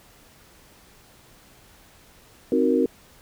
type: chord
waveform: sine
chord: C half-diminished seventh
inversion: none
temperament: equal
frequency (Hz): 261.6 / 311.1 / 370 / 466.2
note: C4 / Eb4 / Gb4 / Bb4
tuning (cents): 0 / 0 / 0 / 0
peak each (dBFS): -22 / -24 / -24 / -22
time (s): 2.52-2.86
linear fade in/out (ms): 2
effects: pink hiss -53 dBFS RMS until 3.21 s